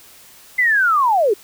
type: linear sweep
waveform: sine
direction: down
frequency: 2061 to 370 Hz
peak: -12 dBFS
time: 0.58-1.34 s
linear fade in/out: 10 ms
effects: white hiss -45 dBFS RMS until 1.43 s